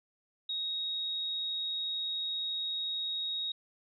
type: tone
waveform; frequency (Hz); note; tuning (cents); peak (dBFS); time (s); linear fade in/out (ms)
sine; 3769; A#7; +18; -32; 0.49-3.52; 5
effects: none